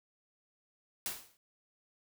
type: noise with exponential decay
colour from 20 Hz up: white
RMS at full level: -34 dBFS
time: 1.06-1.37 s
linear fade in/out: 1 ms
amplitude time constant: 66 ms
effects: none